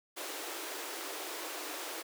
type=high-pass noise; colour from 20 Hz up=pink; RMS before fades=-41 dBFS; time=0.16-2.03 s; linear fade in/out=20 ms; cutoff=290 Hz; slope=96 dB/octave; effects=none